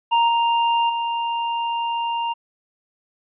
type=tone with level steps; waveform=square; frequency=932.3 Hz; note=A#5; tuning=in tune; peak=-15 / -17 / -22 dBFS; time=0.11-2.34 s; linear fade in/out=20 ms; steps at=0.28 / 0.89 s; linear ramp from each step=10 ms; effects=resampled to 8000 Hz